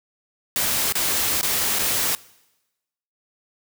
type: noise with dropouts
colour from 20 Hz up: white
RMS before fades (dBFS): -22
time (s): 0.56-2.15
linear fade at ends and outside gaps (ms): 0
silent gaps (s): 0.923-0.954 / 1.412-1.43 / 1.787-1.792
effects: noise-tail reverb RT60 1.0 s tail -22 dB re dry